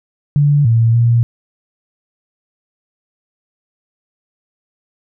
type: tone with pitch steps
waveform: sine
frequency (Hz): 145.1 / 114.7 / 117.7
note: D3 / A#2 / A#2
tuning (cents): -21 / -28 / +17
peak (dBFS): -8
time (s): 0.36-1.23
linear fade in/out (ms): 0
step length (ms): 290
effects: none